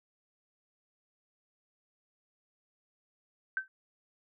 sine tone with exponential decay, 1545 Hz, G6, 26 cents flat, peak -25 dBFS, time 3.57-3.68 s, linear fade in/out 1 ms, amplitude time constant 23 ms, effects none

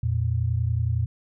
sine tone pair together, 85.55 / 116.4 Hz, F2 / A#2, -35 / -2 cents, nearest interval perfect fourth, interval 533 cents, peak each -25 / -23 dBFS, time 0.03-1.06 s, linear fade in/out 5 ms, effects none

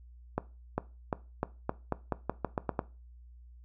accelerating click train, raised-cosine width 1 ms, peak -15 dBFS, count 12, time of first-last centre 0.38-2.792 s, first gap 400 ms, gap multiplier 0.87, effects noise-tail reverb RT60 0.3 s tail -18 dB re dry + added 60 Hz sine -50 dBFS peak until 3.64 s

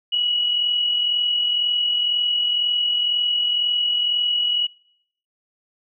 sine tone pair together, 2882 / 2924 Hz, F#7 / F#7, -46 / -21 cents, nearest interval unison, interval 25 cents, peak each -29 / -18 dBFS, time 0.12-4.67 s, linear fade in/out 10 ms, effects noise-tail reverb RT60 0.7 s tail -25 dB re dry

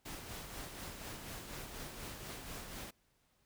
pink noise with tremolo, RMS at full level -45 dBFS, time 0.05-2.91 s, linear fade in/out 10 ms, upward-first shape sine, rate 4.1 Hz, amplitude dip 40%, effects pink hiss -75 dBFS RMS until 3.45 s

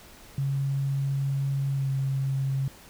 sine tone with pitch glide, 137.7 to 135.26 Hz, C#3 to C#3, -11 to -42 cents, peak -24 dBFS, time 0.38-2.68 s, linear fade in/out 2 ms, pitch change -31 cents, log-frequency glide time 1.72-1.89 s, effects pink hiss -50 dBFS RMS until 2.89 s

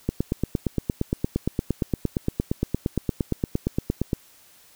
click train, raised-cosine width 3 ms, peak -9 dBFS, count 36, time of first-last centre 0.09-4.132 s, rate 8.66 Hz, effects white hiss -54 dBFS RMS until 4.75 s

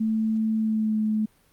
sine tone with pitch glide, 220 to 215.7 Hz, A3 to A3, 0 to -34 cents, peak -21 dBFS, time 0-1.26 s, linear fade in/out 10 ms, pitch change -34 cents, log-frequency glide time 0.57-1 s, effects pink hiss -62 dBFS RMS until 1.52 s + Opus 48 kbps

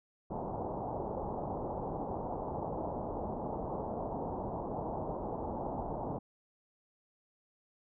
white low-pass noise, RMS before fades -38 dBFS, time 0.3-6.19 s, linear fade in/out 10 ms, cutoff 920 Hz, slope 48 dB/octave, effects none

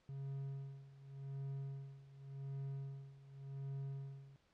triangle tone with tremolo, 137.2 Hz, C#3, 17 cents flat, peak -39 dBFS, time 0.09-4.36 s, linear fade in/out 0 ms, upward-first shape sine, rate 0.88 Hz, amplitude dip 85%, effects pink hiss -75 dBFS RMS until 4.53 s + low-pass 5000 Hz 12 dB/octave

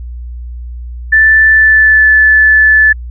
sine tone with pitch glide, 1760 to 1739.8 Hz, A6 to A6, 0 to -20 cents, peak -3 dBFS, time 1.12-2.93 s, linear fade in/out 10 ms, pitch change -20 cents, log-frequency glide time 1.51-2.08 s, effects added 60 Hz sine -21 dBFS peak until 3.1 s

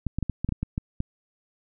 clicks, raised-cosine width 5 ms, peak -14 dBFS, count 10, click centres 0.067 / 0.186 / 0.227 / 0.297 / 0.446 / 0.49 / 0.523 / 0.63 / 0.779 / 1.004 s, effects none

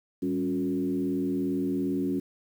sine tone with frequency modulation, 277.2 Hz, C#4, in tune, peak -25 dBFS, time 0.22-2.2 s, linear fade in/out 10 ms, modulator 82.5 Hz, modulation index 1, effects 9-bit

